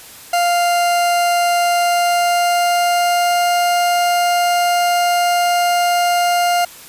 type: tone with pitch glide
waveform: 40% pulse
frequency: 698.5 to 703 Hz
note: F5 to F5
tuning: 0 to +11 cents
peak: -12 dBFS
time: 0.33-6.65 s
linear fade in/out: 5 ms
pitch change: +11 cents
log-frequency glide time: 1.64-3.49 s
effects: white hiss -38 dBFS RMS until 6.88 s + resampled to 32000 Hz